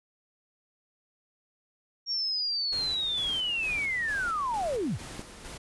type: linear sweep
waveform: sine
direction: down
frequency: 5588 to 46.25 Hz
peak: -27 dBFS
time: 2.06-4.99 s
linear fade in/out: 50 ms
type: noise with tremolo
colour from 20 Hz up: pink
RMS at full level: -42 dBFS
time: 2.72-5.58 s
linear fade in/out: 10 ms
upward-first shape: square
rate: 2.2 Hz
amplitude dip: 45%
type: click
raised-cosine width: 3 ms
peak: -25 dBFS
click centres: 5.194 s
effects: resampled to 24000 Hz